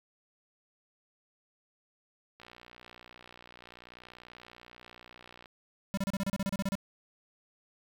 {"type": "click train", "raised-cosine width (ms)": 0.3, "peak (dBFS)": -34, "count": 186, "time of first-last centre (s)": [2.4, 5.458], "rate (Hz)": 60.5}
{"type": "tone bursts", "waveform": "square", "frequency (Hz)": 196.4, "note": "G3", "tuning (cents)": 4, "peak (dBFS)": -30, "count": 13, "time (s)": [5.94, 6.753], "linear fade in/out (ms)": 0, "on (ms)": 33, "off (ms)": 32}
{"effects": ["10-bit"]}